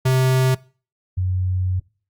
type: tone pair in turn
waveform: square / sine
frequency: 130 / 92.17 Hz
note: C3 / F#2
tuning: -11 / -6 cents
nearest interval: tritone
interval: 595 cents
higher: first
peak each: -15 / -18 dBFS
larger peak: first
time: 0.05-0.55 / 1.17-1.8 s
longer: second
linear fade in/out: 10 ms
effects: noise-tail reverb RT60 0.4 s tail -23 dB re dry + Opus 48 kbps